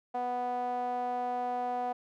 sawtooth tone with band-pass filter, 246.9 Hz, B3, in tune, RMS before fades -33 dBFS, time 0.14-1.93 s, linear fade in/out 10 ms, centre 730 Hz, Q 4.7, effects none

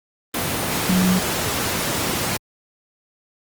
sine tone in noise, 184.1 Hz, F#3, 8 cents flat, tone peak -15 dBFS, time 0.89-1.19 s, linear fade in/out 5 ms, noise pink, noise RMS -22 dBFS, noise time 0.34-2.37 s, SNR +4 dB, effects high-pass 100 Hz 12 dB/octave + Opus 24 kbps

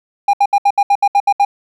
triangle tone bursts, 807 Hz, G#5, 50 cents flat, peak -6 dBFS, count 10, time 0.28-1.45 s, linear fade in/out 5 ms, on 54 ms, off 70 ms, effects none

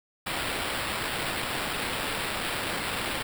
white noise with sample-and-hold, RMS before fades -31 dBFS, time 0.26-3.23 s, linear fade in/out 10 ms, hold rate 6300 Hz, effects none

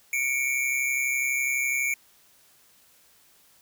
square tone pair together, 2218 / 2350 Hz, C#7 / D7, 0 / +1 cents, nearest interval minor second, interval 101 cents, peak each -28 / -27 dBFS, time 0.13-1.94 s, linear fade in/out 2 ms, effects white hiss -59 dBFS RMS until 3.61 s

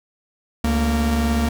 45% pulse tone pair together, 71.58 / 231.1 Hz, D2 / A#3, -44 / -15 cents, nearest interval octave + minor sixth, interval 2029 cents, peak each -20 dBFS, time 0.64-1.49 s, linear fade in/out 5 ms, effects none

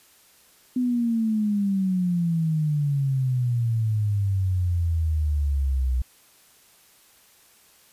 sine exponential sweep, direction down, 253.5 to 61.74 Hz, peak -20 dBFS, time 0.76-6.02 s, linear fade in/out 5 ms, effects white hiss -56 dBFS RMS until 7.92 s + resampled to 32000 Hz

